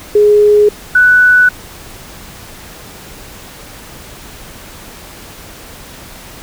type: tone pair in turn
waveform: sine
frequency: 417 / 1486 Hz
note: G#4 / F#6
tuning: +7 / +7 cents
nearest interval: octave + minor seventh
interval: 2200 cents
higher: second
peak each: -4 dBFS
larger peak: neither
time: 0.15-0.69 / 0.95-1.49 s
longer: neither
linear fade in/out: 5 ms
effects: pink hiss -33 dBFS RMS until 6.42 s